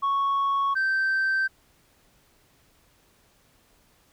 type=tone pair in turn; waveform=sine; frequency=1108 / 1557 Hz; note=C#6 / G6; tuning=-1 / -12 cents; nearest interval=tritone; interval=589 cents; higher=second; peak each=-19 dBFS; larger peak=neither; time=0.02-0.75 / 0.75-1.48 s; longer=neither; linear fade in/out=20 ms; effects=tanh soft clip ceiling -20 dBFS + pink hiss -62 dBFS RMS until 4.12 s